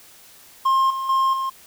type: tone with level steps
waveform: triangle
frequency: 1064 Hz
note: C6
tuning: 29 cents sharp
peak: -13 / -22 / -14 / -20 dBFS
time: 0.65-1.5 s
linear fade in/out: 10 ms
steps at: 0.9 / 1.09 / 1.33 s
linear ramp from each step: 5 ms
effects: white hiss -48 dBFS RMS until 1.66 s